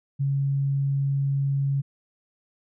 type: tone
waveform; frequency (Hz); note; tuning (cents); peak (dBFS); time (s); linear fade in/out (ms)
sine; 138.59; C#3; 0; -21; 0.19-1.82; 20
effects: none